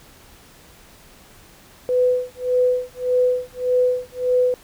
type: tone with tremolo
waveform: sine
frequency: 500 Hz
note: B4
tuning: 21 cents sharp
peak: -13 dBFS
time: 1.89-4.54 s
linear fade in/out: 0 ms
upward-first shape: sine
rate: 1.7 Hz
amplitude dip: 100%
effects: pink hiss -48 dBFS RMS until 4.63 s

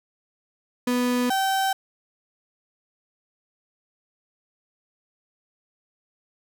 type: tone pair in turn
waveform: 35% pulse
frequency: 246.9 / 772.8 Hz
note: B3 / G5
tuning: 0 / -25 cents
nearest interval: octave + minor sixth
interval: 1975 cents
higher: second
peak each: -19 dBFS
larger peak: neither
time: 0.87-1.3 / 1.3-1.73 s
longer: neither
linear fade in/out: 5 ms
effects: none

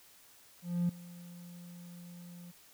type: tone with ADSR envelope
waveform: triangle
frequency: 174.61 Hz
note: F3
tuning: in tune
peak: -23 dBFS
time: 0.62-2.52 s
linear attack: 270 ms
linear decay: 5 ms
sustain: -22 dB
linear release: 19 ms
effects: tanh soft clip ceiling -23 dBFS + white hiss -60 dBFS RMS until 2.73 s

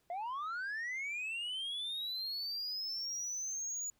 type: linear sweep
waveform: sine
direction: up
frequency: 670 to 6920 Hz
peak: -34 dBFS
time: 0.1-3.9 s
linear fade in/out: 2 ms
effects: tanh soft clip ceiling -36 dBFS + pink hiss -75 dBFS RMS until 3.99 s

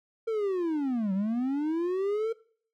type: linear two-way sweep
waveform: triangle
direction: down then up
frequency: 459 to 185.7 to 459 Hz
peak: -24 dBFS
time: 0.27-2.33 s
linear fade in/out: 10 ms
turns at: 1.13 s
effects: noise-tail reverb RT60 0.5 s tail -20 dB re dry

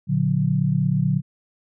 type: chord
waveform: sine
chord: Bb augmented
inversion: none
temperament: just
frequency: 116.54 / 145.68 / 182.1 Hz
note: Bb2 / D3 / F#3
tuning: 0 / -14 / -27 cents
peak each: -25 / -20 / -22 dBFS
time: 0.07-1.22 s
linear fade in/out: 50 ms
effects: none

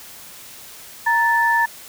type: tone pair together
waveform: sine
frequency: 932.3 / 1757 Hz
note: A#5 / A6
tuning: 0 / -3 cents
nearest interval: major seventh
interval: 1097 cents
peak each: -17 dBFS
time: 1.06-1.66 s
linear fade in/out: 10 ms
effects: white hiss -40 dBFS RMS until 1.88 s

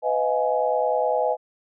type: chord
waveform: sine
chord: F half-diminished seventh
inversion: second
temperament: just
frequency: 502.9 / 628.6 / 698.5 / 838.1 Hz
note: Cb5 / Eb5 / F5 / Ab5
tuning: +31 / +18 / 0 / +16 cents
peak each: -24 / -24 / -28 / -25 dBFS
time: 0.02-1.37 s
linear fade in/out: 50 ms
effects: none

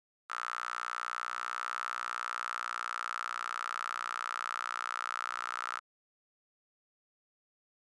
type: tone with high-pass filter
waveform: sawtooth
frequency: 60.1 Hz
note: B1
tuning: 46 cents flat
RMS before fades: -38 dBFS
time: 0.29-5.8 s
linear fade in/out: 20 ms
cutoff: 1300 Hz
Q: 7.8
effects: resampled to 22050 Hz

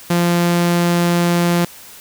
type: tone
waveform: sawtooth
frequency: 173.1 Hz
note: F3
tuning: 15 cents flat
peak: -9 dBFS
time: 0.1-1.65 s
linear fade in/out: 5 ms
effects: white hiss -39 dBFS RMS until 2 s

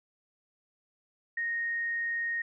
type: tone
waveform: sine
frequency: 1861 Hz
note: A#6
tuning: 3 cents flat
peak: -29 dBFS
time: 1.37-2.42 s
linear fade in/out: 5 ms
effects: none

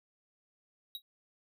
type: tone with exponential decay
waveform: square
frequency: 3829 Hz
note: A#7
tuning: 46 cents sharp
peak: -35 dBFS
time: 0.95-1.02 s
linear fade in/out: 1 ms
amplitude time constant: 15 ms
effects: none

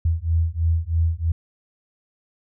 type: beating tone pair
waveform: sine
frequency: 81 / 84.1 Hz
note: E2 / E2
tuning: -30 / +35 cents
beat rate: 3.1 Hz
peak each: -21 dBFS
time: 0.05-1.32 s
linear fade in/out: 5 ms
effects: none

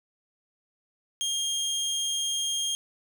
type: tone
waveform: 25% pulse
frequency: 3223 Hz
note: G7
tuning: 47 cents sharp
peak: -23 dBFS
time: 1.21-2.75 s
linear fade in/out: 0 ms
effects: 10-bit

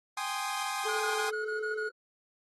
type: chord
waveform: sawtooth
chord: Ab major seventh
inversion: third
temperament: equal with one note detuned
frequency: 784 / 830.6 / 1046.5 / 1235.9 Hz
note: G5 / Ab5 / C6 / Eb6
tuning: 0 / 0 / 0 / -12 cents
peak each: -34 dBFS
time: 0.17-1.3 s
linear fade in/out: 5 ms
type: tone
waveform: triangle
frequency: 432.2 Hz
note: A4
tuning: 31 cents flat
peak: -32 dBFS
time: 0.85-1.89 s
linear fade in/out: 10 ms
type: tone bursts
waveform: triangle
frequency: 1445 Hz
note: F#6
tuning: 41 cents flat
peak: -32 dBFS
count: 7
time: 0.88-1.894 s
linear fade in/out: 10 ms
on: 120 ms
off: 29 ms
effects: AAC 32 kbps

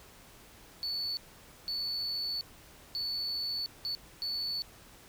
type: tone bursts at uneven times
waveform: sine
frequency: 4457 Hz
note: C#8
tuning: 9 cents sharp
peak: -30 dBFS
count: 5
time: 0.83-1.17 / 1.68-2.41 / 2.95-3.66 / 3.85-3.95 / 4.22-4.62 s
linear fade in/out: 0 ms
effects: tanh soft clip ceiling -30 dBFS + pink hiss -55 dBFS RMS until 5.08 s

